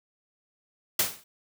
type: noise with exponential decay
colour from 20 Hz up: white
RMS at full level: -20 dBFS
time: 0.99-1.24 s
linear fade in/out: 5 ms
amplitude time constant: 53 ms
effects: none